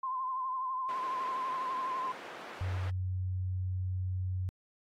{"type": "tone with vibrato", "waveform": "sine", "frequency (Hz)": 1037, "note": "C6", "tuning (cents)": -16, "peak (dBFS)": -32, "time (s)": [0.03, 2.12], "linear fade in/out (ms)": 5, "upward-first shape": "triangle", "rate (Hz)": 12, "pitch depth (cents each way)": 60}
{"type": "band-pass noise", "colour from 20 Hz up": "white", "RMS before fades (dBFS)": -47, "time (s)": [0.89, 2.9], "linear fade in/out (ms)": 0, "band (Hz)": [300, 1500], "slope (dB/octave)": 12}
{"type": "tone", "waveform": "sine", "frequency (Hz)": 92.5, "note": "F#2", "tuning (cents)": 0, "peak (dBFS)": -31, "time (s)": [2.61, 4.49], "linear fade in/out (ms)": 0}
{"effects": ["AAC 48 kbps"]}